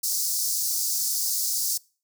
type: high-pass noise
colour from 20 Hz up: pink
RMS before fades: -26 dBFS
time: 0.03-1.78 s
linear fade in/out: 10 ms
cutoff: 4800 Hz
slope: 48 dB/octave
effects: noise-tail reverb RT60 0.4 s tail -25 dB re dry